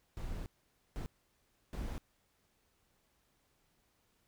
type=noise bursts at uneven times; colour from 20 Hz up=brown; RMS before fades=-40 dBFS; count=3; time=0.17-0.46 / 0.96-1.06 / 1.73-1.98 s; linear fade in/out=0 ms; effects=pink hiss -75 dBFS RMS until 4.27 s